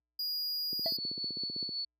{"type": "tone", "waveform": "square", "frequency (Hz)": 4871, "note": "D#8", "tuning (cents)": -38, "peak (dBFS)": -33, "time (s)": [0.19, 0.97], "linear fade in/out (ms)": 5}
{"type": "click train", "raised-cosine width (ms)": 3, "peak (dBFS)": -29, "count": 16, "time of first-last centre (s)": [0.73, 1.692], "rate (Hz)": 15.6}
{"type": "tone with tremolo", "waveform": "sine", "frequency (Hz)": 4435, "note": "C#8", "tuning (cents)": 0, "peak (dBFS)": -32, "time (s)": [0.84, 1.85], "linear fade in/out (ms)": 5, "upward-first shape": "triangle", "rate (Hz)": 5.5, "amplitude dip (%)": 50}
{"type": "tone with exponential decay", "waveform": "triangle", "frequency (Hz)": 659.3, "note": "E5", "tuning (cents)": 0, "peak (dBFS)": -27, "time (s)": [0.86, 0.93], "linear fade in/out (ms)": 2, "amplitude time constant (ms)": 15}
{"effects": ["added 60 Hz sine -70 dBFS peak until 1.99 s", "high-pass 200 Hz 12 dB/octave"]}